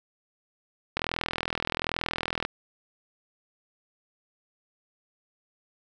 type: click train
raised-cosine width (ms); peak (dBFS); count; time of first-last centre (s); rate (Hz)
0.3; -11; 62; 0.97-2.451; 41.2
effects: none